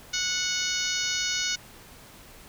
harmonic tone, 736 Hz, F#5, 9 cents flat, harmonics 2 / 3 / 4 / 5 / 6 / 7 / 8 / 9, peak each -34 / -34 / -34 / -34 / -34 / -34 / -34 / -34 dBFS, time 0.13-1.56 s, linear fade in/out 10 ms, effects pink hiss -49 dBFS RMS until 2.48 s

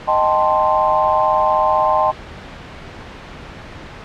sine chord, A half-diminished seventh, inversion second, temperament equal, 622.3 / 784 / 880 / 1046.5 Hz, Eb5 / G5 / A5 / C6, 0 / 0 / 0 / 0 cents, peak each -18 / -19 / -18 / -17 dBFS, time 0.07-2.12 s, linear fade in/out 20 ms, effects pink hiss -34 dBFS RMS until 4.04 s + low-pass 3000 Hz 12 dB/octave

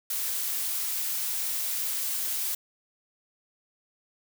blue noise, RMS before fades -30 dBFS, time 0.1-2.55 s, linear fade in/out 5 ms, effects none

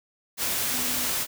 sine tone in noise, 248.5 Hz, B3, 11 cents sharp, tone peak -37 dBFS, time 0.7-1.09 s, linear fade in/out 50 ms, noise white, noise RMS -27 dBFS, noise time 0.37-1.27 s, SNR -13 dB, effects none

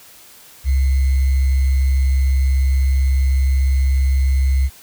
sine tone with sample-and-hold, 66.7 Hz, C2, 34 cents sharp, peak -12 dBFS, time 0.64-4.7 s, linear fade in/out 50 ms, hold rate 2100 Hz, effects white hiss -44 dBFS RMS until 4.82 s

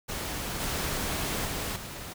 pink noise with level steps, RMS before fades -34 / -31 / -33 / -40 dBFS, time 0.08-2.14 s, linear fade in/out 20 ms, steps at 0.6 / 1.45 / 1.76 s, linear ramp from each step 2 ms, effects none

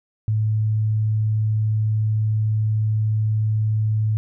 sine tone, 108.3 Hz, A2, 27 cents flat, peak -17 dBFS, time 0.28-4.17 s, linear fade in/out 0 ms, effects none

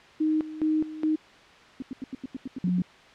sine tone with tremolo, 311.1 Hz, D#4, in tune, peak -21 dBFS, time 0.2-1.16 s, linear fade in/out 10 ms, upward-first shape square, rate 2.4 Hz, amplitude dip 80%
sine tone bursts, 261.6 Hz, C4, in tune, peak -30 dBFS, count 10, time 1.8-2.803 s, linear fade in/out 2 ms, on 22 ms, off 87 ms
sine tone, 180 Hz, F#3, 47 cents flat, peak -22 dBFS, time 2.64-2.82 s, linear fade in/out 2 ms
effects white hiss -51 dBFS RMS until 3.14 s + low-pass 3000 Hz 12 dB/octave

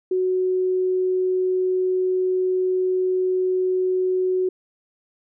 sine tone, 370.1 Hz, F#4, in tune, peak -18 dBFS, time 0.11-4.49 s, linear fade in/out 5 ms, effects none

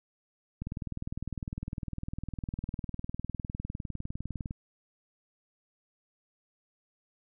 click train, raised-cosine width 5 ms, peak -23 dBFS, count 78, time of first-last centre 0.62-4.509 s, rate 19.8 Hz, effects none

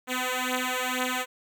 5% pulse beating tone pair, 252.3 / 254.4 Hz, B3 / C4, +37 / -48 cents, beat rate 2.1 Hz, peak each -18 dBFS, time 0.07-1.26 s, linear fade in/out 50 ms, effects none

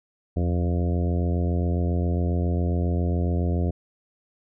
harmonic tone with a mistuned harmonic, 87.31 Hz, F2, in tune, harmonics 1 / 2 / 3 / 4 / 5 / 6 / 7 / 8, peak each -22 / -28 / -32 / -34 / -36 / -38 / -39 / -40 dBFS, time 0.36-3.71 s, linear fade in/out 10 ms, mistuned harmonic 1, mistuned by -100 cents, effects none

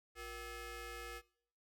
15% pulse ring-modulated tone, 415.3 Hz, G#4, in tune, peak -36 dBFS, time 0.15-1.22 s, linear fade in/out 50 ms, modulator 888 Hz, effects noise-tail reverb RT60 0.6 s tail -21 dB re dry

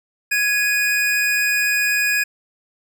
square tone pair together, 1669 / 2476 Hz, G#6 / D#7, +8 / -9 cents, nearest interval perfect fifth, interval 683 cents, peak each -20 dBFS, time 0.31-2.24 s, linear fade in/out 10 ms, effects none

